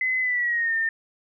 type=tone with pitch glide; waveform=sine; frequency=2032 to 1810.3 Hz; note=B6 to A6; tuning=+49 to +49 cents; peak=-21 dBFS; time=0.01-0.89 s; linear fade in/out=2 ms; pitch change=-200 cents; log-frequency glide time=0.2-0.75 s; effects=none